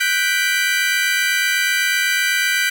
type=chord; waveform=35% pulse; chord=G major seventh; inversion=third; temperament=equal; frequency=1480 / 1568 / 1975.5 / 2349 Hz; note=F#6 / G6 / B6 / D7; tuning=0 / 0 / 0 / 0 cents; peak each=-20 dBFS; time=0-2.7 s; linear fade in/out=10 ms; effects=none